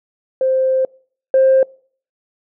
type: tone pair in turn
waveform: sine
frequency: 523.3 / 528.8 Hz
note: C5 / C5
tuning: 0 / +18 cents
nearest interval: unison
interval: 18 cents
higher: second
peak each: -12 / -7 dBFS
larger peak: second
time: 0.41-0.85 / 1.34-1.63 s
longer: first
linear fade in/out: 2 ms
effects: noise-tail reverb RT60 0.5 s tail -26 dB re dry + tanh soft clip ceiling -5 dBFS